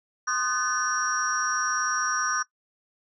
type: tone cluster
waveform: sine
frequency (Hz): 1056 / 1231 / 1512 / 1736 / 5670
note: C6 / D#6 / F#6 / A6 / F8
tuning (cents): +16 / -19 / +37 / -24 / +25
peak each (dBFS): -34 / -28 / -28 / -35 / -31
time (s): 0.27-2.43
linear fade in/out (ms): 10
effects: noise-tail reverb RT60 0.1 s tail -18 dB re dry + tanh soft clip ceiling -13 dBFS